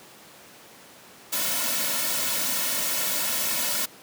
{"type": "noise with comb filter", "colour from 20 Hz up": "white", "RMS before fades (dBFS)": -26, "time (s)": [1.32, 3.86], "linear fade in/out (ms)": 10, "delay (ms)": 2.5, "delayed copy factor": -0.8, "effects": ["pink hiss -48 dBFS RMS until 4.02 s", "high-pass 200 Hz 12 dB/octave"]}